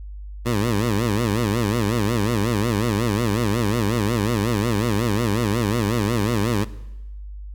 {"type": "tone with vibrato", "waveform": "15% pulse", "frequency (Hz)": 110, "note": "A2", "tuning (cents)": 0, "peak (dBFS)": -13, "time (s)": [0.45, 6.65], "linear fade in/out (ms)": 20, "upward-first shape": "sine", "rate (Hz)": 5.5, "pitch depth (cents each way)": 180, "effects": ["noise-tail reverb RT60 1.0 s tail -18 dB re dry", "added 50 Hz sine -32 dBFS peak until 7.54 s"]}